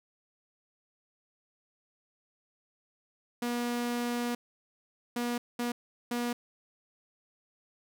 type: tone bursts at uneven times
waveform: sawtooth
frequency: 240.5 Hz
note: B3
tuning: 46 cents flat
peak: -26 dBFS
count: 4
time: 3.42-4.35 / 5.16-5.38 / 5.59-5.72 / 6.11-6.33 s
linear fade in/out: 5 ms
effects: none